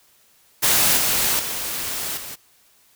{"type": "noise with level steps", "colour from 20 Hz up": "white", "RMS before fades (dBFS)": [-17, -20, -27, -34], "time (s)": [0.62, 2.36], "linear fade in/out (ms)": 20, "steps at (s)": [0.97, 1.39, 2.17], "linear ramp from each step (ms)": 5, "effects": ["white hiss -57 dBFS RMS until 2.95 s"]}